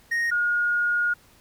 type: tone pair in turn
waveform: triangle / sine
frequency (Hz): 1864.7 / 1433.2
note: A#6 / F6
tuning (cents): 0 / +44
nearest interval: perfect fourth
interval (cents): 456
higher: first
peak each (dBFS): -20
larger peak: neither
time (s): 0.11-0.31 / 0.31-1.14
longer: second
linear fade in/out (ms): 10
effects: pink hiss -56 dBFS RMS until 1.4 s